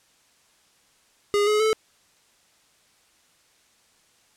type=tone with pitch steps; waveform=square; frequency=410 / 423.2 / 436.9 Hz; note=G#4 / G#4 / A4; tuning=-22 / +33 / -12 cents; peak=-19 dBFS; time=1.34-1.73 s; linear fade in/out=0 ms; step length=130 ms; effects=white hiss -61 dBFS RMS until 4.36 s + low-pass 9000 Hz 12 dB/octave